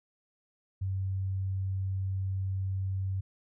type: tone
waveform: sine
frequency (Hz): 95.6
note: G2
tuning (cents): -43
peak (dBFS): -29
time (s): 0.81-3.21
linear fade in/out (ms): 10
effects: none